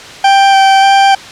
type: tone with vibrato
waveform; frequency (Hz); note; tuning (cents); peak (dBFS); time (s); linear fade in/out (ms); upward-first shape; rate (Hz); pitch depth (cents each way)
40% pulse; 782; G5; -4; -3; 0.24-1.15; 5; square; 1.7; 10
effects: white hiss -29 dBFS RMS until 1.31 s + low-pass 5000 Hz 12 dB/octave